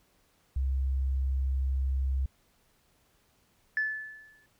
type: tone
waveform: sine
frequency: 66.6 Hz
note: C2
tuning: 31 cents sharp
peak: -25 dBFS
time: 0.56-2.26 s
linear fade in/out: 5 ms
type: tone with exponential decay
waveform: sine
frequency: 1738 Hz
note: A6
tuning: 22 cents flat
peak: -23 dBFS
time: 3.77-4.46 s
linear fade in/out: 1 ms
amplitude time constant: 150 ms
effects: tanh soft clip ceiling -20 dBFS + pink hiss -68 dBFS RMS until 4.59 s